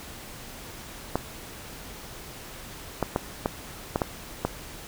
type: clicks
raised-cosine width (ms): 1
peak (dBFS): -9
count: 7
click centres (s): 1.156 / 3.027 / 3.161 / 3.459 / 3.959 / 4.018 / 4.45
effects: pink hiss -42 dBFS RMS until 4.87 s